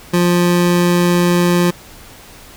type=tone; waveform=25% pulse; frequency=175.5 Hz; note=F3; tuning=9 cents sharp; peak=-7 dBFS; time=0.13-1.71 s; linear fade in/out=10 ms; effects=pink hiss -39 dBFS RMS until 2.56 s